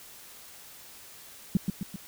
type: tone with echo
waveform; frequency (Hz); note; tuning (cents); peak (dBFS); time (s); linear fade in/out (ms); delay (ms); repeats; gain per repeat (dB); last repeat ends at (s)
sine; 189.6; F#3; +43; -18; 1.55-1.57; 2; 130; 3; -5; 1.96
effects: white hiss -49 dBFS RMS until 2.07 s